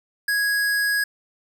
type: tone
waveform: square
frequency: 1660 Hz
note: G#6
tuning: 1 cent flat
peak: -20 dBFS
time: 0.28-1.04 s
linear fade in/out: 5 ms
effects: none